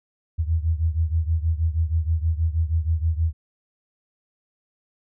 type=beating tone pair; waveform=sine; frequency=79.3 / 85.6 Hz; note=D#2 / F2; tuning=+33 / -34 cents; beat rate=6.3 Hz; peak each=-21 / -24 dBFS; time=0.38-3.33 s; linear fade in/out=20 ms; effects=none